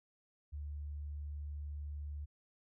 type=tone; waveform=sine; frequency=73.3 Hz; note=D2; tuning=3 cents flat; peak=-40 dBFS; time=0.52-2.26 s; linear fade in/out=20 ms; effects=none